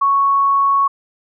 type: tone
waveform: sine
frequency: 1108.7 Hz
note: C#6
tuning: in tune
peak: -11 dBFS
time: 0.01-0.88 s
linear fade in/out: 10 ms
effects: none